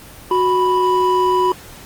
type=tone pair together; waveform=triangle; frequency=368.3 / 987.8 Hz; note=F#4 / B5; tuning=-8 / 0 cents; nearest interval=octave + perfect fourth; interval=1708 cents; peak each=-14 / -13 dBFS; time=0.31-1.52 s; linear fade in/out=2 ms; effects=pink hiss -39 dBFS RMS until 1.85 s + Opus 24 kbps